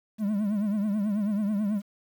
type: tone with vibrato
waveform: triangle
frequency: 207.3 Hz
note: G#3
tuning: 3 cents flat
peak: -22 dBFS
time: 0.18-1.82 s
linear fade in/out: 50 ms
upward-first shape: triangle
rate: 9.2 Hz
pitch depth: 110 cents each way
effects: 9-bit